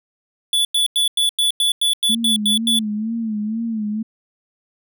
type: tone bursts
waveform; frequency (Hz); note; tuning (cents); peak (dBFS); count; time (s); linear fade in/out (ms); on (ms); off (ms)
square; 3448; A7; -36; -15; 11; 0.53-2.79; 2; 120; 94
type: tone with vibrato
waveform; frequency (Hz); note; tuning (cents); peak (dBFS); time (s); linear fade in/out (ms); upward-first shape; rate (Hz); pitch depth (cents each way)
sine; 220; A3; 0; -20; 2.09-4.03; 10; sine; 2.1; 88
effects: none